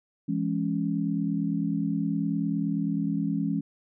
sine chord, C# minor, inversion first, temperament equal with one note detuned, 168.37 / 207.7 / 277.2 Hz, E3 / G#3 / C#4, +37 / 0 / 0 cents, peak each -29 dBFS, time 0.28-3.61 s, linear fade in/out 10 ms, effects none

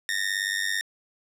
sawtooth tone with amplitude modulation, 1833 Hz, A#6, 30 cents flat, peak -18 dBFS, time 0.09-0.81 s, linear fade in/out 0 ms, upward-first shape sine, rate 98 Hz, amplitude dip 85%, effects low-pass 12000 Hz 12 dB/octave

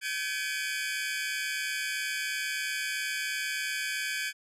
sawtooth tone cluster, 1547 / 1695 / 2289 / 2482 Hz, G6 / G#6 / D7 / D#7, -23 / +35 / -45 / -5 cents, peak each -32 / -32 / -33 / -35 dBFS, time 0.01-4.33 s, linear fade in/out 50 ms, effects low-pass 12000 Hz 12 dB/octave

